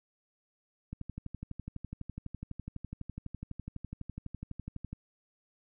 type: click train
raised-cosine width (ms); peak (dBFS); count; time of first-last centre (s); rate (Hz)
5; -27; 49; 0.93-4.93; 12
effects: none